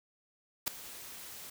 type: noise with ADSR envelope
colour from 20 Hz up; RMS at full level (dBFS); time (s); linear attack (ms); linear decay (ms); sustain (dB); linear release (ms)
white; -28; 0.66-1.5; 18; 3; -19; 5
effects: none